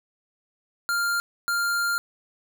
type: tone bursts at uneven times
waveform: square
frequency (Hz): 1398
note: F6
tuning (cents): +1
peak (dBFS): -23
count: 2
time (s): 0.89-1.2 / 1.48-1.98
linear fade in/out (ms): 0
effects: none